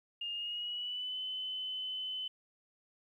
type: tone with pitch glide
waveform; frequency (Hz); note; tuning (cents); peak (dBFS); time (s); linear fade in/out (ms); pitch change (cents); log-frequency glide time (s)
sine; 2828 to 3031; F7 to F#7; +21 to +41; -36; 0.21-2.28; 5; +120; 0.33-1.19
effects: 12-bit